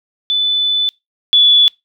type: tone pair in turn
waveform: sine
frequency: 3497 / 3437 Hz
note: A7 / A7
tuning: -11 / -41 cents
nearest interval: unison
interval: 30 cents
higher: first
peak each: -12 / -6 dBFS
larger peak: second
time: 0.3-0.89 / 1.33-1.68 s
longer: first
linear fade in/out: 0 ms
effects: noise-tail reverb RT60 0.2 s tail -24 dB re dry